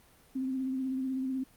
sine tone with vibrato, 262.2 Hz, C4, 4 cents sharp, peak -30 dBFS, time 0.35-1.44 s, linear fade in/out 10 ms, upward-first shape sine, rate 16 Hz, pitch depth 30 cents each way, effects pink hiss -61 dBFS RMS until 1.56 s + Opus 32 kbps

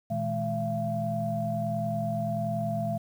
sine tone cluster, 118.7 / 160.1 / 209.9 / 678 Hz, A#2 / D#3 / G#3 / E5, +32 / +50 / +19 / +49 cents, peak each -33 / -34 / -33 / -30 dBFS, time 0.1-2.98 s, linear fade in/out 10 ms, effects tanh soft clip ceiling -16 dBFS + 9-bit

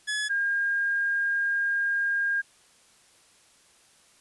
sawtooth / sine tone pair in turn, 1700 / 1614.8 Hz, G#6 / G#6, +40 / -49 cents, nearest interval minor second, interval 89 cents, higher first, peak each -23 dBFS, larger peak neither, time 0.07-0.29 / 0.29-2.42 s, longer second, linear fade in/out 20 ms, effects white hiss -59 dBFS RMS until 4.2 s + resampled to 24000 Hz

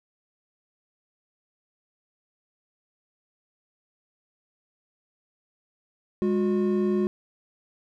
triangle tone pair together, 205.2 / 361.9 Hz, G#3 / F#4, -21 / -38 cents, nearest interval minor seventh, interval 983 cents, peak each -22 dBFS, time 6.22-7.07 s, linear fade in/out 0 ms, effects none

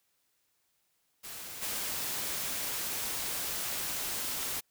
white noise with level steps, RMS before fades -43 / -35 dBFS, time 1.23-4.61 s, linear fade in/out 20 ms, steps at 1.61 s, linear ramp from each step 20 ms, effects white hiss -75 dBFS RMS until 4.7 s

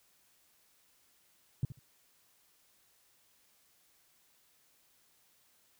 sine tone with echo, 130.81 Hz, C3, in tune, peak -26 dBFS, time 1.63-1.65 s, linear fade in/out 2 ms, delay 71 ms, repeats 2, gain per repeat -14 dB, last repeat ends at 1.792 s, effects white hiss -69 dBFS RMS until 5.79 s

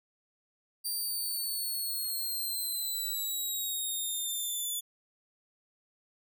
5% pulse exponential sweep, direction down, 4699 to 3460 Hz, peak -25 dBFS, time 0.84-4.81 s, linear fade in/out 20 ms, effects none

